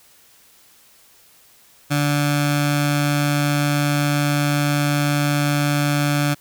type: tone with notch filter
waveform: 15% pulse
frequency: 145.4 Hz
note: D3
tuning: 17 cents flat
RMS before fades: -19 dBFS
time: 1.9-6.35 s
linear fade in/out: 20 ms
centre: 440 Hz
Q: 1.2
effects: white hiss -52 dBFS RMS until 6.4 s